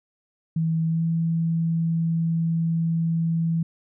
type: tone with pitch glide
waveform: sine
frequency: 162.3 to 164.95 Hz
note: E3 to E3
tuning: -27 to +1 cents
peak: -20 dBFS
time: 0.56-3.63 s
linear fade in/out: 5 ms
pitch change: +28 cents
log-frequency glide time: 0.87-1.03 s
effects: none